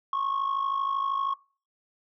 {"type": "tone with amplitude modulation", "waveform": "sine", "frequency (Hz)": 1097, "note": "C#6", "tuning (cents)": -18, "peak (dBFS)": -20, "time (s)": [0.13, 1.34], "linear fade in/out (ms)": 2, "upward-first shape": "sine", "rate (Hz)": 52.8, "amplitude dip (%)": 80, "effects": ["noise-tail reverb RT60 0.4 s tail -25 dB re dry", "tanh soft clip ceiling -22 dBFS"]}